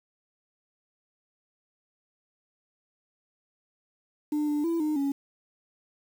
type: tone with pitch steps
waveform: sine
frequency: 299 / 295.5 / 334 / 305.1 / 279 Hz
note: D4 / D4 / E4 / D#4 / C#4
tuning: +31 / +11 / +23 / -34 / +11 cents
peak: -22 dBFS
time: 4.32-5.12 s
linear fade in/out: 5 ms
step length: 160 ms
effects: tanh soft clip ceiling -23 dBFS + 8-bit